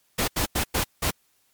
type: noise bursts at uneven times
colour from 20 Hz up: pink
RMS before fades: -24 dBFS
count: 5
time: 0.18-0.28 / 0.36-0.46 / 0.55-0.64 / 0.74-0.84 / 1.02-1.11 s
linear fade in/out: 10 ms
effects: white hiss -66 dBFS RMS until 1.53 s + MP3 96 kbps